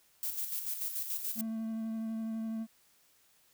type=noise with tremolo; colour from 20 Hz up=violet; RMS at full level=-35 dBFS; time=0.23-1.41 s; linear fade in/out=0 ms; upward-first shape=square; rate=6.9 Hz; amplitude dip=50%
type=tone with vibrato; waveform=triangle; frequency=223 Hz; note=A3; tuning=23 cents sharp; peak=-32 dBFS; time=1.35-2.67 s; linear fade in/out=50 ms; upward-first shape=triangle; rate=12 Hz; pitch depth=16 cents each way
effects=white hiss -67 dBFS RMS until 3.53 s